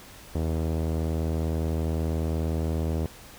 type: tone with low-pass filter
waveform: sawtooth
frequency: 80 Hz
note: D#2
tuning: 49 cents sharp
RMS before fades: -27 dBFS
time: 0.35-3.06 s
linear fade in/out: 0 ms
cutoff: 550 Hz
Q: 1.3
effects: pink hiss -47 dBFS RMS until 3.38 s